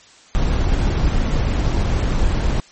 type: noise with sample-and-hold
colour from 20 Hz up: brown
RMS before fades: -17 dBFS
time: 0.35-2.6 s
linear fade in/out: 0 ms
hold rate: 4900 Hz
effects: white hiss -47 dBFS RMS until 2.71 s + MP3 32 kbps